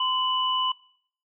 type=tone pair together; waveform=sine; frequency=1030.7 / 2968 Hz; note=C6 / F#7; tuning=-26 / +5 cents; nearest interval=octave + tritone; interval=1831 cents; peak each=-25 dBFS; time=0-0.72 s; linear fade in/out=5 ms; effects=noise-tail reverb RT60 0.6 s tail -21 dB re dry